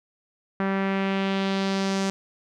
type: tone with low-pass filter sweep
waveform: sawtooth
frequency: 194.1 Hz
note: G3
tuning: 17 cents flat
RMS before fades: -25 dBFS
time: 0.6-2.1 s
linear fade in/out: 0 ms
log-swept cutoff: 1700 to 6700 Hz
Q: 1.7
effects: none